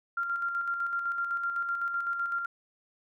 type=tone with tremolo; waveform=sine; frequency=1387 Hz; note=F6; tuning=12 cents flat; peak=-27 dBFS; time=0.17-2.46 s; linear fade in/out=5 ms; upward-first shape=square; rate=7.9 Hz; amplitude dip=40%; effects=none

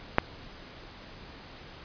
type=click; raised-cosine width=0.5 ms; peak=-4 dBFS; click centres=0.184 s; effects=pink hiss -47 dBFS RMS until 1.84 s + resampled to 11025 Hz

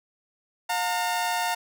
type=tone pair together; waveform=sawtooth; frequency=713 / 911.9 Hz; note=F5 / A#5; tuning=+36 / -38 cents; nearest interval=major third; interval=426 cents; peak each=-24 / -23 dBFS; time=0.69-1.55 s; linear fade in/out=10 ms; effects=none

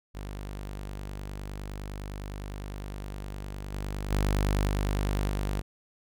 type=tone with level steps; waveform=sawtooth; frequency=49.79 Hz; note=G1; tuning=28 cents sharp; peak=-32 / -28 / -20 / -22 / -24 dBFS; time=0.14-5.62 s; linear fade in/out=20 ms; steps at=3.72 / 4.1 / 4.67 / 5.28 s; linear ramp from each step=20 ms; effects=none

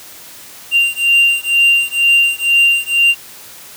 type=beating tone pair; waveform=triangle; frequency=2779 / 2781.1 Hz; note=F7 / F7; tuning=-9 / -8 cents; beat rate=2.1 Hz; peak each=-11 dBFS; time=0.71-3.15 s; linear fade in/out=50 ms; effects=white hiss -36 dBFS RMS until 3.76 s + high-pass 60 Hz 12 dB/octave

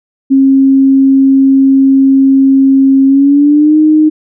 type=tone with pitch glide; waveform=sine; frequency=270 to 308.4 Hz; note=C#4 to D#4; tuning=-45 to -15 cents; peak=-3 dBFS; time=0.3-4.1 s; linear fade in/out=20 ms; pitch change=+230 cents; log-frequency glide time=3.07-3.77 s; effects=none

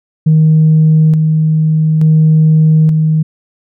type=tone with tremolo; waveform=sine; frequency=156.9 Hz; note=D#3; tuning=15 cents sharp; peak=-3 dBFS; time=0.26-3.23 s; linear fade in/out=10 ms; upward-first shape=square; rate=0.57 Hz; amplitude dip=35%; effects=tanh soft clip ceiling -1 dBFS

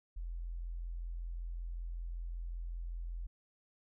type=tone; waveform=sine; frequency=42.64 Hz; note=F1; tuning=41 cents flat; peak=-38 dBFS; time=0.16-3.27 s; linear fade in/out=10 ms; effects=none

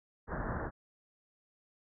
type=low-pass noise; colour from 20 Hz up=pink; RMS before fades=-37 dBFS; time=0.27-0.71 s; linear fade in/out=50 ms; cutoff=1800 Hz; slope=96 dB/octave; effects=none

